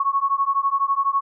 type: beating tone pair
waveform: sine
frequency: 1099 / 1111 Hz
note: C#6 / C#6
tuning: -15 / +4 cents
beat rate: 12 Hz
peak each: -21 / -21 dBFS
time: 0-1.21 s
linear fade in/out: 5 ms
effects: none